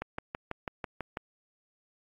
click train, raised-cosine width 0.5 ms, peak -19 dBFS, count 8, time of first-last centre 0.02-1.171 s, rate 6.08 Hz, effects AAC 32 kbps

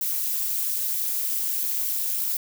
violet noise with amplitude modulation, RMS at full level -22 dBFS, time 0.01-2.37 s, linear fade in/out 2 ms, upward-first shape sine, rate 246 Hz, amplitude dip 95%, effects none

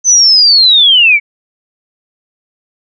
sine linear sweep, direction down, 6160 to 2200 Hz, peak -3 dBFS, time 0.04-1.2 s, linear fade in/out 50 ms, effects none

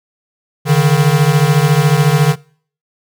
square beating tone pair, 141.5 / 155.5 Hz, C#3 / D#3, +36 / -1 cents, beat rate 14 Hz, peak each -12 dBFS, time 0.65-2.36 s, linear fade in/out 50 ms, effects noise-tail reverb RT60 0.5 s tail -23 dB re dry

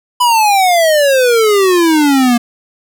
square exponential sweep, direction down, 1000 to 234.1 Hz, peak -8 dBFS, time 0.2-2.38 s, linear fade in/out 10 ms, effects none

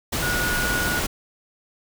sine tone in noise, 1451 Hz, F#6, 34 cents flat, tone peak -24 dBFS, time 0.22-1 s, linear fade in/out 10 ms, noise pink, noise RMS -25 dBFS, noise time 0.12-1.07 s, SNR -2 dB, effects none

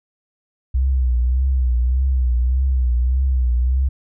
sine tone with vibrato, 63.2 Hz, B1, 41 cents sharp, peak -14 dBFS, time 0.74-3.89 s, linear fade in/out 10 ms, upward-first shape triangle, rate 1.7 Hz, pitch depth 100 cents each way, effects none

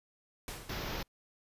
pink noise with exponential decay, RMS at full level -40 dBFS, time 0.48-1.08 s, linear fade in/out 1 ms, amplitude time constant 130 ms
pink band-stop noise, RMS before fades -38 dBFS, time 0.69-1.03 s, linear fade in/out 5 ms, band 6000 to 13000 Hz, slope 48 dB/octave
effects resampled to 32000 Hz

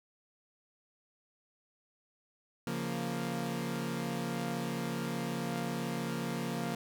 sawtooth chord, Bb minor, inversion first, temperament equal with one note detuned, 139.31 / 174.61 / 233.1 Hz, Db3 / F3 / Bb3, +9 / 0 / 0 cents, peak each -36 / -34 / -33 dBFS, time 2.67-6.75 s, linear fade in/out 2 ms, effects none

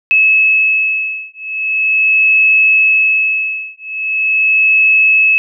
sine beating tone pair, 2589 / 2589.41 Hz, E7 / E7, -32 / -32 cents, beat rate 0.41 Hz, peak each -12 dBFS, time 0.11-5.38 s, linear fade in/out 0 ms, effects none

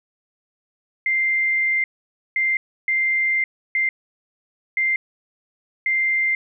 sine tone bursts at uneven times, 2093 Hz, C7, in tune, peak -17 dBFS, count 6, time 1.06-1.84 / 2.36-2.57 / 2.88-3.44 / 3.75-3.89 / 4.77-4.96 / 5.86-6.35 s, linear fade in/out 2 ms, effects none

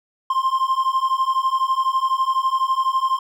triangle beating tone pair, 1048 / 1060 Hz, C6 / C6, +2 / +22 cents, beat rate 12 Hz, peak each -19 / -18 dBFS, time 0.3-3.19 s, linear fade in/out 5 ms, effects none

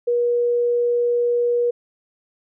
sine tone, 480.1 Hz, B4, 49 cents flat, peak -16 dBFS, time 0.07-1.71 s, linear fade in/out 10 ms, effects none

